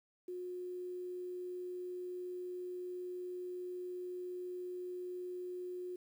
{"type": "tone with quantisation", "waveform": "sine", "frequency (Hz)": 360.7, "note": "F#4", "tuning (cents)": -44, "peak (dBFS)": -40, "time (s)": [0.28, 5.96], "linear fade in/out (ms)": 5, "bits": 11, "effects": []}